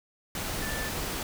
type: tone in noise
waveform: sine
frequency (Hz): 1760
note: A6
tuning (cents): 0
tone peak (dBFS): -37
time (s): 0.62-0.89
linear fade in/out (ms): 2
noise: pink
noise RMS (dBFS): -33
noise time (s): 0.35-1.23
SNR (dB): -7
effects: none